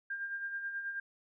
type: tone with tremolo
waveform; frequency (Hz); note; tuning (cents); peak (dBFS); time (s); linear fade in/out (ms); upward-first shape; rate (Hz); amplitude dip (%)
sine; 1600; G6; +35; -34; 0.1-1; 5; sine; 9.3; 50
effects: none